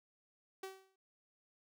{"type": "tone with exponential decay", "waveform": "sawtooth", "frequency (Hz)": 382.6, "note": "G4", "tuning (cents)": -42, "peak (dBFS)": -37, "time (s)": [0.63, 0.96], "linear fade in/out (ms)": 5, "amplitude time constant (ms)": 70, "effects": []}